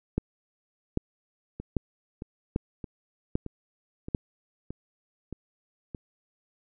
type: two click trains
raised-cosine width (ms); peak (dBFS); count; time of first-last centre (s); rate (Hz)
3; -23 / -12; 8 / 6; 1.6-5.948 / 0.18-4.148; 1.61 / 1.26
effects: none